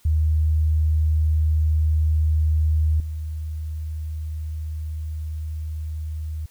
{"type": "tone with level steps", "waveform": "sine", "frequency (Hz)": 77.78, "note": "D#2", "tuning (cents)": 0, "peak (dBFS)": [-16, -26], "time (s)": [0.05, 6.46], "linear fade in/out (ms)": 5, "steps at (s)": 3, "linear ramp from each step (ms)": 2, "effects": ["white hiss -57 dBFS RMS until 6.5 s"]}